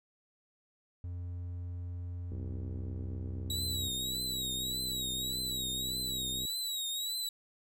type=tone; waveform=triangle; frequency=88 Hz; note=F2; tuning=14 cents sharp; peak=-35 dBFS; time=1.04-3.88 s; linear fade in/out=0 ms
type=click train; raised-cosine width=3 ms; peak=-32 dBFS; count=265; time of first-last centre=2.32-6.451 s; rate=63.9 Hz
type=tone with vibrato; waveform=sawtooth; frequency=3859 Hz; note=B7; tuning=41 cents flat; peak=-31 dBFS; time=3.5-7.29 s; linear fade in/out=2 ms; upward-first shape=triangle; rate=1.7 Hz; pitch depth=94 cents each way
effects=none

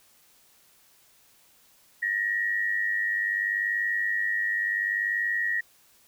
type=tone pair together; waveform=sine; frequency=1795.3 / 1896 Hz; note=A6 / A#6; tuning=+34 / +29 cents; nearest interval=minor second; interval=95 cents; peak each=-31 / -25 dBFS; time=2.02-5.61 s; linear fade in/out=10 ms; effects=white hiss -60 dBFS RMS until 6.07 s

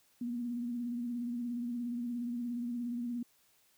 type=tone with vibrato; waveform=sine; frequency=240 Hz; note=B3; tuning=49 cents flat; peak=-34 dBFS; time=0.21-3.23 s; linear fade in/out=5 ms; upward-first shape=sine; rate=17 Hz; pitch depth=42 cents each way; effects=white hiss -69 dBFS RMS until 3.77 s

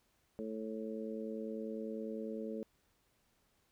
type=harmonic tone; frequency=110 Hz; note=A2; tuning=in tune; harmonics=2 / 3 / 4 / 5; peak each=-42 / -47 / -43 / -47 dBFS; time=0.39-2.63 s; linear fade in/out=0 ms; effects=pink hiss -75 dBFS RMS until 3.71 s

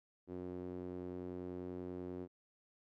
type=tone with band-pass filter; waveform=sawtooth; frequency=90.2 Hz; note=F#2; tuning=44 cents flat; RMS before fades=-45 dBFS; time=0.27-2.28 s; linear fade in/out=50 ms; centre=340 Hz; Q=2.4; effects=none

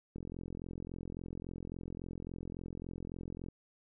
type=click train; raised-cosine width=3 ms; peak=-30 dBFS; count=146; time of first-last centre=0.16-3.486 s; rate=43.6 Hz; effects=none

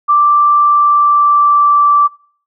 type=tone with pitch glide; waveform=sine; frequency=1174.7 to 1165.2 Hz; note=D6 to D6; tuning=0 to -14 cents; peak=-6 dBFS; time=0.08-2.08 s; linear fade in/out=20 ms; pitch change=-14 cents; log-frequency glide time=0.57-1.93 s; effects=noise-tail reverb RT60 0.6 s tail -25 dB re dry

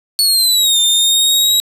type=linear two-way sweep; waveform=sawtooth; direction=down then up; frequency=4435 to 3596 to 3847 Hz; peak=-7 dBFS; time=0.19-1.6 s; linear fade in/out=0 ms; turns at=0.8 s; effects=resampled to 32000 Hz + 8-bit

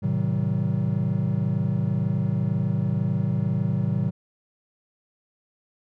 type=chord; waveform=triangle; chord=A diminished seventh; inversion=none; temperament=just; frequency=110 / 132 / 158.4 / 190.08 Hz; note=A2 / C3 / Eb3 / Gb3; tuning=0 / +16 / +31 / +47 cents; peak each=-25 dBFS; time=0.02-4.11 s; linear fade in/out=20 ms; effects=none

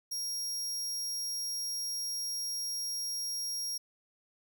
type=tone; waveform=sawtooth; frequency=5600 Hz; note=F8; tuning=4 cents sharp; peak=-31 dBFS; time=0.11-3.78 s; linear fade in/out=10 ms; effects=none

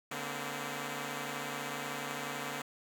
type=tone cluster; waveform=5% pulse; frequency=144 / 231.5 / 256 Hz; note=D3 / A#3 / C4; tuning=-34 / -12 / -38 cents; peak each=-30 dBFS; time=0.11-2.62 s; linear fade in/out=5 ms; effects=none

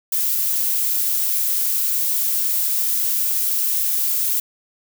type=noise; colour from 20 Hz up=violet; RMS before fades=-20 dBFS; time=0.12-4.4 s; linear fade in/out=5 ms; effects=none

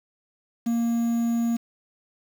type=tone with quantisation; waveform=triangle; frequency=233.1 Hz; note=A#3; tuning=in tune; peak=-19 dBFS; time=0.66-1.57 s; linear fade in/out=10 ms; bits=7; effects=none

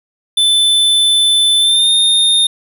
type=tone with pitch glide; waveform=square; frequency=3520 to 3653 Hz; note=A7 to A#7; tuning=0 to -36 cents; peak=-9 dBFS; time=0.37-2.47 s; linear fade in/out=5 ms; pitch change=+64 cents; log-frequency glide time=1.59-1.9 s; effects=none

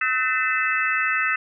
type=tone cluster; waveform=sine; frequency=1290 / 1522 / 1793 / 2028 / 2621 Hz; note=E6 / F#6 / A6 / B6 / E7; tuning=-38 / +48 / +32 / +45 / -11 cents; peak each=-26 dBFS; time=0.01-1.36 s; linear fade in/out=5 ms; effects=none

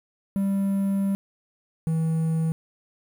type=tone pair in turn; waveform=triangle; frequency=196.5 / 161.61 Hz; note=G3 / E3; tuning=+4 / -34 cents; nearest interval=minor third; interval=338 cents; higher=first; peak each=-19 dBFS; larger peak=neither; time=0.36-1.15 / 1.87-2.52 s; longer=first; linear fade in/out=0 ms; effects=8-bit

